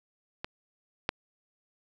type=clicks; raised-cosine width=0.3 ms; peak=-18 / -10 dBFS; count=2; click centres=0.445 / 1.091 s; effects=none